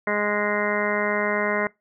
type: harmonic tone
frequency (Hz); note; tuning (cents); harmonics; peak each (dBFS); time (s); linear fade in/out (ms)
207.7; G#3; 0; 1 / 2 / 3 / 4 / 5 / 6 / 7 / 8 / 9 / 10; -30 / -28 / -27 / -36 / -30 / -37 / -31 / -37 / -29 / -31; 0.07-1.67; 2
effects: noise-tail reverb RT60 0.2 s tail -23 dB re dry